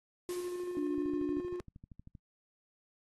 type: noise with exponential decay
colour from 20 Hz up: white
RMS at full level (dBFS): -46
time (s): 0.29-1.35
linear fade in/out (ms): 2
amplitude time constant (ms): 230
type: tone with tremolo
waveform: triangle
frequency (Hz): 356.7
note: F4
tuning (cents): +37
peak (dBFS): -32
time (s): 0.29-1.6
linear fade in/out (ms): 0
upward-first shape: square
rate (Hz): 13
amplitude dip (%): 30
type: tone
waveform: sine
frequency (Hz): 293.7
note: D4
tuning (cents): 0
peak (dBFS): -32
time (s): 0.77-1.4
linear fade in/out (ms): 0
type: click train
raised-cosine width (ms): 5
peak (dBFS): -38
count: 16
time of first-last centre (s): 0.98-2.152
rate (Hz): 12.8
effects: noise-tail reverb RT60 0.1 s tail -25 dB re dry + AAC 32 kbps